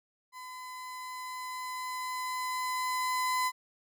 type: tone with level ramp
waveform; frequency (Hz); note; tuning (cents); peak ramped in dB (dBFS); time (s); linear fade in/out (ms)
35% pulse; 1013; B5; +44; -41 to -25; 0.32-3.52; 50
effects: none